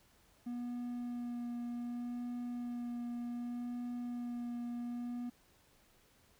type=tone with vibrato; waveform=triangle; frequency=241.2 Hz; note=B3; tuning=41 cents flat; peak=-36 dBFS; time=0.46-5.3 s; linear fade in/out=10 ms; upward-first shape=sine; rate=0.66 Hz; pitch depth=13 cents each way; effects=pink hiss -68 dBFS RMS until 6.39 s